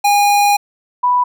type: tone pair in turn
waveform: square / sine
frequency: 817 / 987.5 Hz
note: G#5 / B5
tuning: -29 / 0 cents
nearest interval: minor third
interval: 329 cents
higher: second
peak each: -10 dBFS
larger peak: neither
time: 0.04-0.57 / 1.03-1.24 s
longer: first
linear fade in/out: 10 ms
effects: none